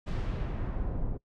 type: noise with low-pass filter sweep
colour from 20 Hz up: brown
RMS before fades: -32 dBFS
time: 0.06-1.18 s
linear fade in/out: 20 ms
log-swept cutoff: 5700 to 610 Hz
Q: 0.72
effects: noise-tail reverb RT60 0.1 s tail -22 dB re dry